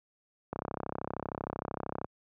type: click train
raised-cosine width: 1 ms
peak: -20 dBFS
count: 51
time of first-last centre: 0.53-2.045 s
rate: 33 Hz
effects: high-pass 80 Hz 12 dB/octave